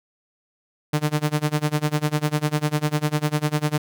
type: tone with tremolo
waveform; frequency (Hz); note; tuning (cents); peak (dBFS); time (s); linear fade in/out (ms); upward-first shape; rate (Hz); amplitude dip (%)
sawtooth; 150.5; D3; +43; -13; 0.93-3.78; 5; sine; 10; 95
effects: none